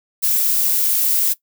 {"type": "noise", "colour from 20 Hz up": "violet", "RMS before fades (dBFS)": -17, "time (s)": [0.22, 1.34], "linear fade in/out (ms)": 20, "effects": ["noise-tail reverb RT60 0.1 s tail -18 dB re dry"]}